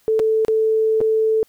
sine tone with dropouts, 440 Hz, A4, in tune, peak -14 dBFS, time 0.08-1.43 s, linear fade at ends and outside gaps 0 ms, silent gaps 0.193-0.198 / 0.449-0.482 / 1.005-1.013 s, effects white hiss -59 dBFS RMS until 1.48 s

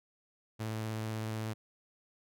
sawtooth tone with vibrato, 109.9 Hz, A2, 2 cents flat, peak -31 dBFS, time 0.59-1.54 s, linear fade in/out 20 ms, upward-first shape sine, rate 16 Hz, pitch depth 14 cents each way, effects none

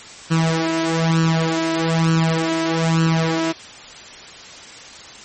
sawtooth tone with flanger, 163.2 Hz, E3, 17 cents flat, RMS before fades -18 dBFS, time 0.3-3.53 s, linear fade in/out 20 ms, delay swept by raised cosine 0.69 to 3.19 ms, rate 1.1 Hz, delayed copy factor +0.8, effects white hiss -38 dBFS RMS until 5.24 s + MP3 32 kbps

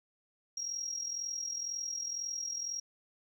sine tone with amplitude modulation, 5620 Hz, F8, 10 cents sharp, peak -31 dBFS, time 0.57-2.8 s, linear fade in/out 5 ms, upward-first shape sine, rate 42 Hz, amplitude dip 70%, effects tanh soft clip ceiling -29 dBFS + 12-bit

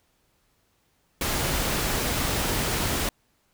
pink noise, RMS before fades -26 dBFS, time 1.21-3.09 s, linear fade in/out 2 ms, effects pink hiss -68 dBFS RMS until 3.53 s

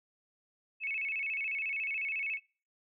sine tone with vibrato, 2400 Hz, D7, 37 cents sharp, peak -32 dBFS, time 0.8-2.4 s, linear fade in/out 50 ms, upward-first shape square, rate 14 Hz, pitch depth 140 cents each way, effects noise-tail reverb RT60 0.4 s tail -25 dB re dry

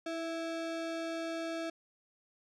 square ring-modulated tone, 493.9 Hz, B4, in tune, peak -33 dBFS, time 0.06-1.7 s, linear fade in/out 5 ms, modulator 167 Hz, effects low-pass 6000 Hz 12 dB/octave

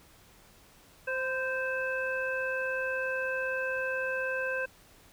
harmonic tone with a mistuned harmonic, 522 Hz, C5, 4 cents flat, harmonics 1 / 2 / 3 / 5, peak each -33 / -43 / -32 / -39 dBFS, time 1.07-4.66 s, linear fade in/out 10 ms, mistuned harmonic 2, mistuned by -37 cents, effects pink hiss -58 dBFS RMS until 5.12 s

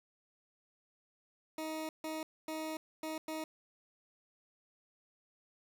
20% pulse tone bursts at uneven times, 314.8 Hz, D#4, 20 cents sharp, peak -33 dBFS, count 5, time 1.58-1.89 / 2.04-2.23 / 2.48-2.77 / 3.03-3.18 / 3.28-3.44 s, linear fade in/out 2 ms, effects none

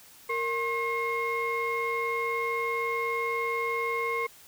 sine tone cluster, 464.3 / 1073 / 2148 Hz, A#4 / C6 / C7, -7 / +43 / +45 cents, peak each -30 dBFS, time 0.29-4.27 s, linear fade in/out 10 ms, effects tanh soft clip ceiling -21 dBFS + white hiss -53 dBFS RMS until 4.47 s

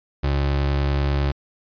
30% pulse tone, 70.1 Hz, C#2, 20 cents sharp, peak -16 dBFS, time 0.23-1.32 s, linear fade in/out 10 ms, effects resampled to 11025 Hz

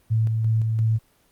sine tone with tremolo, 111.4 Hz, A2, 22 cents sharp, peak -17 dBFS, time 0.1-0.99 s, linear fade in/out 20 ms, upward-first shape square, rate 2.9 Hz, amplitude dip 30%, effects pink hiss -61 dBFS RMS until 1.31 s + Opus 24 kbps

